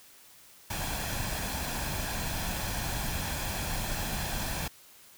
pink noise with comb filter, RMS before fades -33 dBFS, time 0.7-4.68 s, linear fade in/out 5 ms, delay 1.2 ms, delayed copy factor +0.5, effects white hiss -55 dBFS RMS until 5.17 s

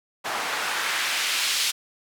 white noise with band-pass filter sweep, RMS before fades -26 dBFS, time 0.24-1.72 s, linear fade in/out 20 ms, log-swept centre 880 to 3800 Hz, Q 1, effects none

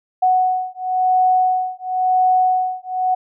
sine beating tone pair, 740 / 740.96 Hz, F#5 / F#5, 0 / +2 cents, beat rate 0.96 Hz, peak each -17 / -17 dBFS, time 0.22-3.15 s, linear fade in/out 10 ms, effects none

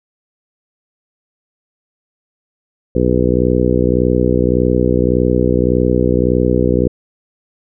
harmonic tone, 61.74 Hz, B1, in tune, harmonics 1 / 2 / 3 / 4 / 5 / 6 / 7 / 8, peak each -19 / -19 / -19 / -19 / -19 / -19 / -19 / -19 dBFS, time 2.95-6.88 s, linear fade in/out 5 ms, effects none

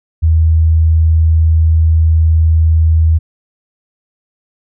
sine tone, 80.4 Hz, E2, 43 cents flat, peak -6 dBFS, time 0.22-3.19 s, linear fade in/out 20 ms, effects none

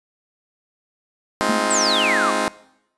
10% pulse chord, F minor seventh, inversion first, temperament just, 209.5 / 261.9 / 314.3 / 349.2 Hz, Ab3 / C4 / Eb4 / F4, +15 / +2 / +18 / 0 cents, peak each -17 / -16 / -17 / -19 dBFS, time 1.41-2.48 s, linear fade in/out 0 ms
sine tone with exponential decay, 222.4 Hz, A3, 19 cents sharp, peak -16 dBFS, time 1.49-1.75 s, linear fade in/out 5 ms, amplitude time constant 56 ms
sine exponential sweep, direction down, 8430 to 1080 Hz, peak -18 dBFS, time 1.7-2.31 s, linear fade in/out 10 ms
effects noise-tail reverb RT60 0.8 s tail -20 dB re dry + resampled to 24000 Hz

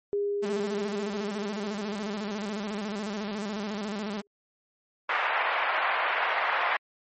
sine tone with exponential decay, 406.4 Hz, G#4, 38 cents flat, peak -24 dBFS, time 0.13-4.27 s, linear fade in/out 0 ms, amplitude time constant 900 ms
sawtooth tone with vibrato, 207.7 Hz, G#3, in tune, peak -27 dBFS, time 0.42-4.22 s, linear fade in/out 20 ms, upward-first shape square, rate 14 Hz, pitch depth 75 cents each way
pink band-pass noise, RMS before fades -27 dBFS, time 5.09-6.77 s, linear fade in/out 5 ms, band 700 to 2400 Hz, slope 24 dB/octave
effects MP3 32 kbps

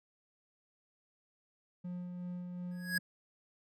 triangle tone with tremolo, 178.2 Hz, F3, 35 cents sharp, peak -36 dBFS, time 1.84-2.99 s, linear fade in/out 10 ms, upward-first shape sine, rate 2.7 Hz, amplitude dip 30%
square tone with exponential growth, 1661.2 Hz, G#6, in tune, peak -29 dBFS, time 2.71-2.98 s, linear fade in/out 5 ms, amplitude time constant 57 ms
effects none

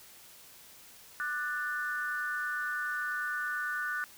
sine tone with amplitude modulation, 1480 Hz, F#6, in tune, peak -27 dBFS, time 1.2-4.04 s, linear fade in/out 0 ms, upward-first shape sine, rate 291 Hz, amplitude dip 95%, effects white hiss -54 dBFS RMS until 4.17 s

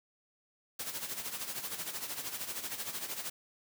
white noise with tremolo, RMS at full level -37 dBFS, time 0.79-3.3 s, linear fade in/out 5 ms, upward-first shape sine, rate 13 Hz, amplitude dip 65%, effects high-pass 100 Hz 12 dB/octave

